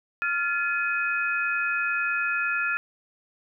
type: tone cluster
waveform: sine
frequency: 1391 / 1720 / 2517 Hz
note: F6 / A6 / D#7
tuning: -7 / -40 / +19 cents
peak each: -26 / -29 / -29 dBFS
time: 0.22-2.77 s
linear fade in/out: 0 ms
effects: none